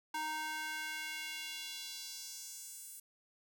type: tone with high-pass filter sweep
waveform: square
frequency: 310 Hz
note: D#4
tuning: 6 cents flat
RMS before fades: -43 dBFS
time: 0.14-3 s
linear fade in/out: 5 ms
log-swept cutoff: 880 to 9900 Hz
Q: 1.7
effects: none